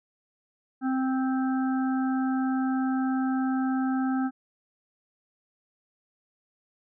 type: harmonic tone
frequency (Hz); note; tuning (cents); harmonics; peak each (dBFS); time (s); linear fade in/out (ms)
261.8; C4; +1; 1 / 3 / 5 / 6; -24 / -34 / -38 / -40; 0.81-4.31; 50
effects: none